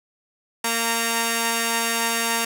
5% pulse tone pair together, 230 / 923.5 Hz, A#3 / A#5, -23 / -16 cents, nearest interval 2 octaves, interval 2407 cents, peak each -12 dBFS, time 0.64-2.45 s, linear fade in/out 5 ms, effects none

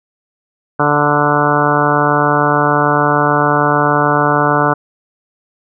harmonic tone with a mistuned harmonic, 146.7 Hz, D3, 2 cents flat, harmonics 1 / 2 / 3 / 4 / 5 / 6 / 7 / 8 / 9 / 10, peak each -19 / -19 / -19 / -19 / -19 / -19 / -19 / -19 / -19 / -19 dBFS, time 0.79-4.74 s, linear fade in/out 10 ms, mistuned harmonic 6, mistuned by +18 cents, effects none

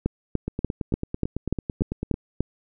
two click trains, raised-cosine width 3 ms, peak -9 / -14 dBFS, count 9 / 16, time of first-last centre 0.06-2.406 / 0.48-2.141 s, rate 3.41 / 9.03 Hz, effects none

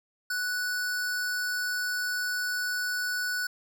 square tone pair together, 1480 / 5274 Hz, F#6 / E8, 0 / 0 cents, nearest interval octave + minor seventh, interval 2200 cents, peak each -29 / -40 dBFS, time 0.3-3.47 s, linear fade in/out 5 ms, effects none

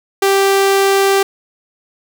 sawtooth tone, 392 Hz, G4, in tune, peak -6 dBFS, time 0.22-1.23 s, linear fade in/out 5 ms, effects none

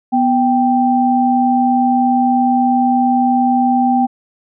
sine tone pair together, 246.9 / 783.9 Hz, B3 / G5, 0 / 0 cents, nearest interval octave + minor sixth, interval 2000 cents, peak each -13 dBFS, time 0.12-4.07 s, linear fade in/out 20 ms, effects none

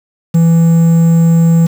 triangle tone with quantisation, 166 Hz, E3, 12 cents sharp, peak -3 dBFS, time 0.34-1.67 s, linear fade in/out 10 ms, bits 5, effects none

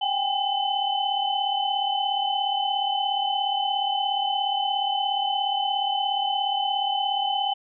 sine tone cluster, 775 / 812 / 3030 Hz, G5 / G#5 / F#7, -20 / -39 / +40 cents, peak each -27 / -26 / -27 dBFS, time 0.01-7.54 s, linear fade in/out 10 ms, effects none

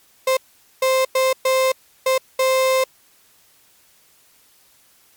35% pulse tone bursts at uneven times, 523 Hz, C5, 1 cent flat, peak -13 dBFS, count 6, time 0.27-0.37 / 0.82-1.05 / 1.15-1.33 / 1.45-1.72 / 2.06-2.18 / 2.39-2.84 s, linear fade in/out 5 ms, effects white hiss -55 dBFS RMS until 5.16 s + MP3 96 kbps

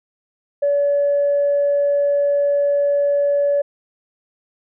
sine tone, 571 Hz, D5, 49 cents flat, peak -13 dBFS, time 0.62-3.62 s, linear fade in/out 10 ms, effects tanh soft clip ceiling -10 dBFS

